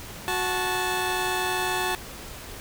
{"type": "tone pair together", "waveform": "15% pulse", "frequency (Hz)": [367.7, 873], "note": ["F#4", "A5"], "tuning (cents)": [-11, -14], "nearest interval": "octave + minor third", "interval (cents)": 1497, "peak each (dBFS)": -21, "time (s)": [0.28, 1.95], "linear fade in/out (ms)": 0, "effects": ["pink hiss -40 dBFS RMS until 2.6 s"]}